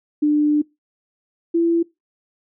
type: tone pair in turn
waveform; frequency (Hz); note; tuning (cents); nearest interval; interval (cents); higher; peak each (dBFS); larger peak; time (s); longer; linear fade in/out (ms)
sine; 297.9 / 336.1; D4 / E4; +25 / +34; major second; 209; second; -13 / -14; first; 0.22-0.62 / 1.54-1.83; first; 10
effects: noise-tail reverb RT60 0.2 s tail -22 dB re dry